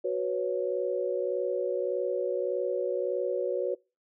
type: chord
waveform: sine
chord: F# suspended fourth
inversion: none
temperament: just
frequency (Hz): 370 / 493.3 / 555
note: F#4 / B4 / C#5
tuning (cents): 0 / -2 / +2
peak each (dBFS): -31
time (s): 0.04-3.75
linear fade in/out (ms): 10
effects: noise-tail reverb RT60 0.3 s tail -25 dB re dry